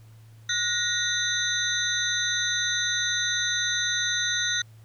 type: tone cluster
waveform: sine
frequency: 1450 / 1876 / 3618 / 3947 / 6150 Hz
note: F#6 / A#6 / A7 / B7 / G8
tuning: -35 / +11 / +48 / -2 / -34 cents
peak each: -30 dBFS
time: 0.49-4.62 s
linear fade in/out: 5 ms
effects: added 111 Hz sine -47 dBFS peak until 4.84 s + pink hiss -61 dBFS RMS until 4.84 s